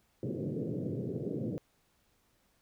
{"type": "band-pass noise", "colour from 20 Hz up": "pink", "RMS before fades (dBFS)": -36, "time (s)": [0.23, 1.58], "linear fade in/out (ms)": 0, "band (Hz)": [110, 510], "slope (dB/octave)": 48, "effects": ["pink hiss -72 dBFS RMS until 2.61 s"]}